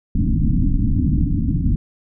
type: low-pass noise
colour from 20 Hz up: pink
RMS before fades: -17 dBFS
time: 0.15-1.76 s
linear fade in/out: 2 ms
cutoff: 300 Hz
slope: 96 dB/octave
effects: none